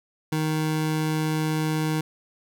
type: tone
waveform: 25% pulse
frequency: 156 Hz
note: D#3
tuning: 5 cents sharp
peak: -19 dBFS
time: 0.32-2.01 s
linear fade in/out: 5 ms
effects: none